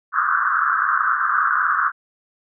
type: band-pass noise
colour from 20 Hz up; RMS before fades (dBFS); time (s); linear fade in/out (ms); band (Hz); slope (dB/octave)
pink; -19; 0.12-1.92; 50; 1100 to 1600; 96
effects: none